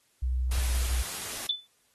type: tone with pitch glide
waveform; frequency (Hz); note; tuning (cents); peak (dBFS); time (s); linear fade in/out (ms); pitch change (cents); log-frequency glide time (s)
sine; 62.9 to 61.64; B1 to B1; +32 to -3; -25; 0.22-1.03; 10; -35; 0.57-0.65
type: noise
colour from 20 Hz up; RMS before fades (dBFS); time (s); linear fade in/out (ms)
white; -36; 0.51-1.47; 5
type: tone with exponential decay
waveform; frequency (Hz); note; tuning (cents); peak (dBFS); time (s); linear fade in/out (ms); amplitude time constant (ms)
sine; 3501; A7; -9; -23; 1.49-1.67; 5; 39
effects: white hiss -68 dBFS RMS until 1.94 s + AAC 32 kbps